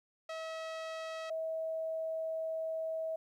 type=tone pair in turn; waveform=sawtooth / sine; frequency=644 / 644 Hz; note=E5 / E5; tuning=-41 / -41 cents; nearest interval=unison; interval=0 cents; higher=neither; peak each=-35 / -34 dBFS; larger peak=second; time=0.29-1.3 / 1.3-3.16 s; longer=second; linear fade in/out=5 ms; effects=low-pass 5000 Hz 12 dB/octave + 12-bit